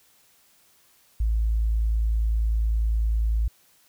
sine tone, 55 Hz, A1, in tune, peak -19 dBFS, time 1.2-3.48 s, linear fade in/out 5 ms, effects tanh soft clip ceiling -15 dBFS + white hiss -60 dBFS RMS until 3.88 s

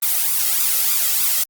blue noise with flanger, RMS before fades -18 dBFS, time 0.02-1.44 s, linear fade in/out 10 ms, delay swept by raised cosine 0.81 to 1.57 ms, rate 3.3 Hz, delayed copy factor +0.7, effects Opus 24 kbps

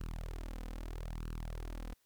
sawtooth tone with flanger, 40.26 Hz, E1, 40 cents flat, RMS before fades -42 dBFS, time 0-1.94 s, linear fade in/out 10 ms, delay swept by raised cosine 0.69 to 3.99 ms, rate 0.78 Hz, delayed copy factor +0.75, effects white hiss -75 dBFS RMS until 2.05 s

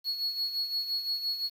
triangle tone with tremolo, 4351 Hz, C#8, 33 cents flat, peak -25 dBFS, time 0.04-1.5 s, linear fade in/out 50 ms, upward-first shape sine, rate 5.8 Hz, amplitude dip 65%, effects tanh soft clip ceiling -21 dBFS + 9-bit

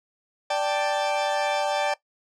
40% pulse chord, D suspended fourth, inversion none, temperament equal, 587.3 / 784 / 880 Hz, D5 / G5 / A5, 0 / 0 / 0 cents, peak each -25 / -26 / -28 dBFS, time 0.5-1.94 s, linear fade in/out 5 ms, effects noise-tail reverb RT60 0.1 s tail -18 dB re dry + low-pass 6000 Hz 12 dB/octave

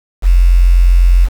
sine tone with quantisation, 44 Hz, F1, 14 cents sharp, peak -4 dBFS, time 0.22-1.29 s, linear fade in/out 50 ms, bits 5, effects none

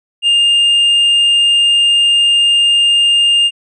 triangle tone, 2813 Hz, F7, 12 cents sharp, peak -6 dBFS, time 0.22-3.51 s, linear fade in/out 50 ms, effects resampled to 22050 Hz

